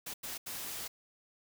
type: noise bursts at uneven times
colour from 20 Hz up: white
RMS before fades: -41 dBFS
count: 3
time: 0.06-0.14 / 0.23-0.38 / 0.46-0.88 s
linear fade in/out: 10 ms
effects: none